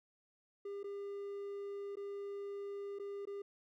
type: tone with dropouts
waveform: triangle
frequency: 401.6 Hz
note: G4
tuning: 42 cents sharp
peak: -39 dBFS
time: 0.65-3.42 s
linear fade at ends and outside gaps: 5 ms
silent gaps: 0.832-0.841 / 1.956-1.969 / 2.988-2.996 / 3.254-3.271 s
effects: none